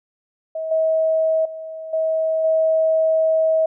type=tone with level steps; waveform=sine; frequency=640 Hz; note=D#5; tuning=49 cents sharp; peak=-23 / -15 / -29 / -17 / -14 dBFS; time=0.55-3.66 s; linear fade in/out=5 ms; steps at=0.71 / 1.45 / 1.93 / 2.44 s; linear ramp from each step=5 ms; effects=none